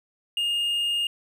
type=tone; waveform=triangle; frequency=2835 Hz; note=F7; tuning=25 cents sharp; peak=-21 dBFS; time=0.37-1.07 s; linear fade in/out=2 ms; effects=none